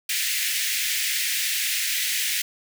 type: high-pass noise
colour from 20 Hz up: pink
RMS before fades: -25 dBFS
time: 0.09-2.42 s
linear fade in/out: 5 ms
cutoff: 1800 Hz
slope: 48 dB/octave
effects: none